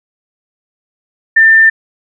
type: tone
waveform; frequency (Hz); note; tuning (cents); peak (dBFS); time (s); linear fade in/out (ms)
sine; 1791; A6; +30; -3; 1.36-1.7; 10
effects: none